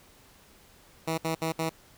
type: tone bursts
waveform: 10% pulse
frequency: 161.7 Hz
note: E3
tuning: 33 cents flat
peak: -19 dBFS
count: 4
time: 1.07-1.696 s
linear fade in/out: 10 ms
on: 110 ms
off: 62 ms
effects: pink hiss -57 dBFS RMS until 1.97 s